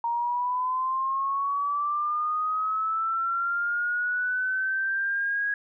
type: linear sweep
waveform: sine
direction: up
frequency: 931 to 1656 Hz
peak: -24 dBFS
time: 0.04-5.54 s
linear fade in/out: 2 ms
effects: none